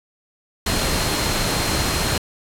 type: tone in noise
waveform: sine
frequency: 4186 Hz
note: C8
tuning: in tune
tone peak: -30 dBFS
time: 0.66-2.18 s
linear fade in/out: 5 ms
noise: pink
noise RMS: -21 dBFS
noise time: 0.66-2.18 s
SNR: -12 dB
effects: low-pass 12000 Hz 12 dB/octave